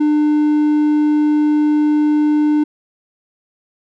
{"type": "tone", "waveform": "triangle", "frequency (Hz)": 300, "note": "D4", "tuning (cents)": 37, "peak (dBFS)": -9, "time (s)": [0, 2.64], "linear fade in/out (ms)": 10, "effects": []}